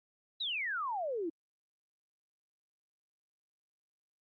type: exponential sweep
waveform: sine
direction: down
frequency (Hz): 4035 to 310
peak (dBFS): -33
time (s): 0.4-1.3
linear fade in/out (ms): 10
effects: Opus 48 kbps